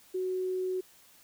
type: tone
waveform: sine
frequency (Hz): 370.8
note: F#4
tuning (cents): +4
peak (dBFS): -29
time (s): 0.14-0.81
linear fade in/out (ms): 10
effects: white hiss -59 dBFS RMS until 1.23 s